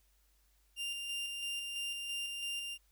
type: tone with tremolo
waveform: 40% pulse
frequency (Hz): 2794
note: F7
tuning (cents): 0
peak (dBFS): -35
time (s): 0.76-2.78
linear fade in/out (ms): 50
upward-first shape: square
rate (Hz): 3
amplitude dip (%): 30
effects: added 50 Hz sine -69 dBFS peak until 2.91 s + white hiss -74 dBFS RMS until 2.91 s